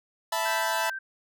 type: chord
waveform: sawtooth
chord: E suspended fourth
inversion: none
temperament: equal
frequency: 659.3 / 880 / 987.8 Hz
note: E5 / A5 / B5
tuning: 0 / 0 / 0 cents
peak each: -27 / -26 / -26 dBFS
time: 0.32-0.9 s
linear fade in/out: 5 ms
type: tone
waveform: sine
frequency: 1563 Hz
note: G6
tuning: 6 cents flat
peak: -32 dBFS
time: 0.45-0.99 s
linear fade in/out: 10 ms
effects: none